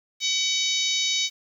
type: harmonic tone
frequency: 756 Hz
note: F#5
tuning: 37 cents sharp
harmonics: 3 / 4 / 5 / 6 / 7 / 8 / 9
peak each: -30 / -31 / -25 / -32 / -32 / -30 / -35 dBFS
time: 0.2-1.3 s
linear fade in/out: 50 ms
effects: 9-bit